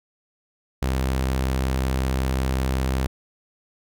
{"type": "tone", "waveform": "sawtooth", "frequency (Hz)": 65.41, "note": "C2", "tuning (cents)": 0, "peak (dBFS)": -17, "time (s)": [0.82, 3.07], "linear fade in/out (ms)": 5, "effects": []}